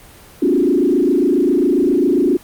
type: tone with frequency modulation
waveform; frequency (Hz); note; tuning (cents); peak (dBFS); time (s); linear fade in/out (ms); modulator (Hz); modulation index
sine; 318.5; D#4; +41; -11; 0.42-2.37; 5; 27.4; 2.4
effects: pink hiss -42 dBFS RMS until 2.43 s + Opus 24 kbps